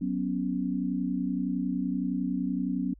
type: chord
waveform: sine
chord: F# suspended fourth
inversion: none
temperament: just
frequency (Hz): 185 / 246.7 / 277.5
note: F#3 / B3 / C#4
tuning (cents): 0 / -2 / +2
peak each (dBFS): -31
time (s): 0.01-2.94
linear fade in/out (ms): 10
effects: added 50 Hz sine -51 dBFS peak until 2.99 s